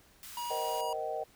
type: high-pass noise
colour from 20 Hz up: white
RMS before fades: -47 dBFS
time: 0.23-0.81 s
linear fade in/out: 0 ms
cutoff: 930 Hz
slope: 48 dB/octave
type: tone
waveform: square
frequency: 958 Hz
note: A#5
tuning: 47 cents sharp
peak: -36 dBFS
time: 0.37-0.93 s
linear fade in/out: 2 ms
type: chord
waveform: sine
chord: C minor seventh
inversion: third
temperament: equal with one note detuned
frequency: 466.2 / 523.3 / 622.3 / 767.4 Hz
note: Bb4 / C5 / Eb5 / G5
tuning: 0 / 0 / 0 / -37 cents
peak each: -39 / -43 / -37 / -37 dBFS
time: 0.5-1.24 s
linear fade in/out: 10 ms
effects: pink hiss -62 dBFS RMS until 1.35 s